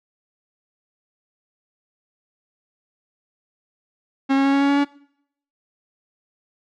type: tone with pitch steps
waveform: 45% pulse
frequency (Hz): 271.2 / 273.4 / 275.6 / 277.9 / 280.1 / 282.4 / 284.7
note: C#4 / C#4 / C#4 / C#4 / C#4 / C#4 / C#4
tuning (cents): -38 / -24 / -10 / +4 / +18 / +32 / +46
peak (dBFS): -15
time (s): 4.29-4.85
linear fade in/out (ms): 20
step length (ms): 80
effects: noise-tail reverb RT60 0.7 s tail -23 dB re dry + low-pass 3000 Hz 12 dB/octave